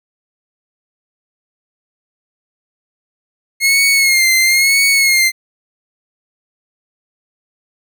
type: tone with vibrato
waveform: sawtooth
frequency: 2150 Hz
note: C7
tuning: 47 cents sharp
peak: -6 dBFS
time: 3.6-5.32 s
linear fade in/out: 50 ms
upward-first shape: sine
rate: 1 Hz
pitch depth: 60 cents each way
effects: none